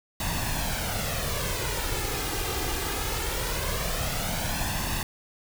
pink noise with flanger, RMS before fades -29 dBFS, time 0.2-5.03 s, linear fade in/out 2 ms, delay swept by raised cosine 1.1 to 2.5 ms, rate 0.21 Hz, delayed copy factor +0.6, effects none

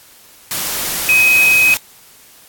sine tone in noise, 2528 Hz, D#7, 27 cents sharp, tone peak -8 dBFS, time 1.09-1.74 s, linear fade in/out 0 ms, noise white, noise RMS -20 dBFS, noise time 0.51-1.77 s, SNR +9 dB, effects white hiss -44 dBFS RMS until 2.48 s + AAC 64 kbps

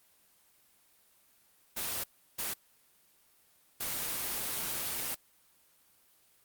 white noise bursts at uneven times, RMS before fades -35 dBFS, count 3, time 1.76-2.04 / 2.38-2.54 / 3.8-5.15 s, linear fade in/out 10 ms, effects white hiss -66 dBFS RMS until 6.44 s + Opus 24 kbps

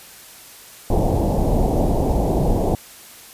pink low-pass noise, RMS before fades -18 dBFS, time 0.9-2.75 s, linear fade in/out 2 ms, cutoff 840 Hz, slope 48 dB/octave, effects white hiss -42 dBFS RMS until 3.33 s + resampled to 32000 Hz

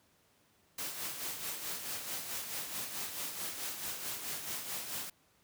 white noise with tremolo, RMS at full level -38 dBFS, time 0.78-5.1 s, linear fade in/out 5 ms, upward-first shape sine, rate 4.6 Hz, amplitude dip 50%, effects pink hiss -69 dBFS RMS until 5.43 s + high-pass 80 Hz 12 dB/octave

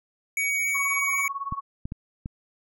square tone, 2251 Hz, C#7, 26 cents sharp, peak -24 dBFS, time 0.37-1.28 s, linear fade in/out 2 ms
sine tone with tremolo, 1108.7 Hz, C#6, in tune, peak -26 dBFS, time 0.74-1.61 s, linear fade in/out 20 ms, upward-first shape sine, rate 18 Hz, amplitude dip 85%
clicks, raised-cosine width 5 ms, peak -20 dBFS, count 4, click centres 1.524 / 1.855 / 1.921 / 2.259 s
effects none

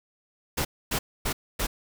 pink noise bursts, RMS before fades -27 dBFS, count 4, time 0.57-1.67 s, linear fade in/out 10 ms, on 80 ms, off 260 ms, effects none

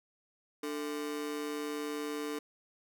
45% pulse ring-modulated tone, 370 Hz, F#4, in tune, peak -32 dBFS, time 0.63-2.39 s, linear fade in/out 5 ms, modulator 74.9 Hz, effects none

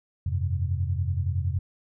sine chord, F suspended second, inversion none, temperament equal, 87.31 / 98 / 130.81 Hz, F2 / G2 / C3, 0 / 0 / 0 cents, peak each -26 / -29 / -31 dBFS, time 0.26-1.59 s, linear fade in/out 5 ms, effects none

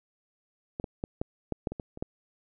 clicks, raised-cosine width 2 ms, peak -20 / -20 / -18 / -16 / -16 / -15 / -24 / -22 / -29 / -17 dBFS, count 10, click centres 0.799 / 0.842 / 1.039 / 1.215 / 1.523 / 1.672 / 1.72 / 1.798 / 1.974 / 2.025 s, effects none

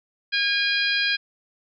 harmonic tone, 814 Hz, G#5, 35 cents flat, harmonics 2 / 3 / 4 / 5 / 6, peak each -24 / -26 / -27 / -28 / -29 dBFS, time 0.32-1.17 s, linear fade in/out 20 ms, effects none

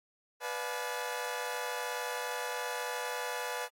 20% pulse chord, B diminished seventh, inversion none, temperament just, 493.9 / 592.7 / 711.2 / 853.4 Hz, B4 / D5 / F5 / Ab5, 0 / +16 / +31 / +47 cents, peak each -33 / -38 / -38 / -35 dBFS, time 0.4-3.69 s, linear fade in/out 50 ms, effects AAC 48 kbps

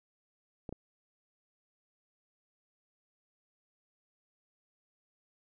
clicks, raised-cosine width 2 ms, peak -27 dBFS, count 2, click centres 0.692 / 0.726 s, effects none

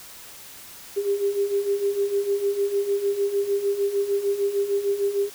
sine beating tone pair, 396 / 402.6 Hz, G4 / G4, +18 / +46 cents, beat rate 6.6 Hz, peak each -27 / -22 dBFS, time 0.96-5.3 s, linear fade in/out 20 ms, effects white hiss -43 dBFS RMS until 5.34 s

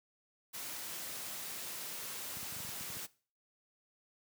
white noise, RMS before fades -43 dBFS, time 0.53-3.07 s, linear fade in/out 20 ms
clicks, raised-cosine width 5 ms, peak -37 dBFS, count 10, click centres 2.37 / 2.429 / 2.524 / 2.565 / 2.603 / 2.649 / 2.69 / 2.81 / 2.902 / 2.969 s
effects noise-tail reverb RT60 0.4 s tail -20 dB re dry + high-pass 100 Hz 12 dB/octave

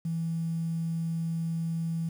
triangle tone, 164.81 Hz, E3, in tune, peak -24 dBFS, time 0.05-2.09 s, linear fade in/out 5 ms, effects tanh soft clip ceiling -26 dBFS + 9-bit

